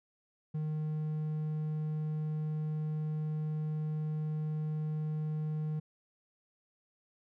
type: tone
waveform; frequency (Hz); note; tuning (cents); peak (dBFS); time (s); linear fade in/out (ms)
triangle; 154; D#3; -17; -30; 0.54-5.8; 10
effects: none